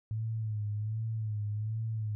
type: tone with vibrato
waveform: sine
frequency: 108.1 Hz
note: A2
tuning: 30 cents flat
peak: -31 dBFS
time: 0.11-2.15 s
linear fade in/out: 0 ms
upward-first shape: sine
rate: 1.3 Hz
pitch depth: 64 cents each way
effects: none